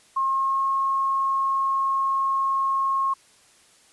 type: tone with pitch glide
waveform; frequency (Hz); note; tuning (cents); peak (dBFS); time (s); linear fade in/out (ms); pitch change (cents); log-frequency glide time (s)
sine; 1073 to 1082.3; C6 to C#6; +43 to -42; -20; 0.16-3.14; 10; +15; 0.27-0.64
effects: white hiss -56 dBFS RMS until 3.92 s + resampled to 24000 Hz